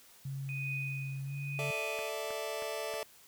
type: tone with pitch glide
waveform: sine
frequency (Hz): 136.4 to 140.72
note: C#3 to C#3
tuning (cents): -28 to +26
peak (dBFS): -36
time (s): 0.25-1.71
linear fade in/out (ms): 5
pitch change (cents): +54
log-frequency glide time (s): 1.24-1.34
type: tone with tremolo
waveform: sine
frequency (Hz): 2489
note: D#7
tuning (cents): 0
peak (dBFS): -35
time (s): 0.49-2.09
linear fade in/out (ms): 0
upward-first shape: triangle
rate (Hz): 1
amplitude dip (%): 100
type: chord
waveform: sawtooth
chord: A suspended fourth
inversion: none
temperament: just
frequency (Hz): 440 / 586.7 / 660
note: A4 / D5 / E5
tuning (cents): 0 / -2 / +2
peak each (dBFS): -36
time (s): 1.59-3.03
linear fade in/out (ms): 0
type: click train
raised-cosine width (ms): 0.5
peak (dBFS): -30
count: 4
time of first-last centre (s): 1.99-2.939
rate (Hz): 3.16
effects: white hiss -59 dBFS RMS until 3.27 s